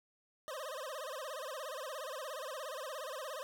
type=tone with vibrato; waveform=25% pulse; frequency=569 Hz; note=C#5; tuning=45 cents sharp; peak=-37 dBFS; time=0.48-3.43 s; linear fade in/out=0 ms; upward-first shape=sine; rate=17 Hz; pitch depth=200 cents each way; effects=none